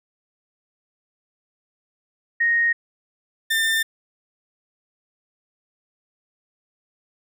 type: tone pair in turn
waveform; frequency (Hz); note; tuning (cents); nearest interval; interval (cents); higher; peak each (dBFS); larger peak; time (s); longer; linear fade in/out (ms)
sine / 30% pulse; 1864.7 / 1796; A#6 / A6; 0 / +35; minor second; 65; first; -16; neither; 2.4-2.73 / 3.5-3.83; neither; 10
effects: none